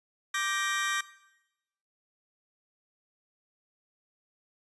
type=chord; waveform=sawtooth; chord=G minor; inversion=second; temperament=just; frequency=1176 / 1568 / 1881.6 Hz; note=D6 / G6 / Bb6; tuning=+2 / 0 / +16 cents; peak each=-29 dBFS; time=0.34-1.01 s; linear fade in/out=5 ms; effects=noise-tail reverb RT60 0.9 s tail -17 dB re dry + resampled to 24000 Hz